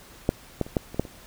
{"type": "clicks", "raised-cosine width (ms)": 2, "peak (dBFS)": [-6, -10, -26, -8, -24, -8, -25], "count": 7, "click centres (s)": [0.291, 0.613, 0.665, 0.768, 0.945, 0.996, 1.052], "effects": ["pink hiss -49 dBFS RMS until 1.26 s"]}